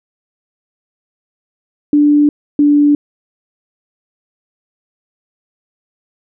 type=tone pair in turn; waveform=sine; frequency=293.7 / 291.7 Hz; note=D4 / D4; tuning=0 / -12 cents; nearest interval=unison; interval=12 cents; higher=first; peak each=-6 dBFS; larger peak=neither; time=1.93-2.29 / 2.59-2.95 s; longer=neither; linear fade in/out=2 ms; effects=none